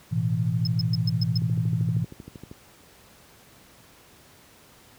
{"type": "chord", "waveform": "sine", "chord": "A suspended second", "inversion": "none", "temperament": "equal", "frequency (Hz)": [110, 123.47, 164.81], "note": ["A2", "B2", "E3"], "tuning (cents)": [0, 0, 0], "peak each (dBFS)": -26, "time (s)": [0.11, 2.05], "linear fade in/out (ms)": 20}
{"type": "tone bursts", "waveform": "triangle", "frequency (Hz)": 5170, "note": "E8", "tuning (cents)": -34, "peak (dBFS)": -26, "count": 6, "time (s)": [0.65, 1.376], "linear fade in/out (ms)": 2, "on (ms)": 21, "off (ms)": 120}
{"type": "click train", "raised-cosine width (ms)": 3, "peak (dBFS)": -26, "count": 15, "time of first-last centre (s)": [1.42, 2.514], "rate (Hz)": 12.8}
{"effects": ["pink hiss -53 dBFS RMS until 4.98 s", "high-pass 60 Hz 12 dB/octave"]}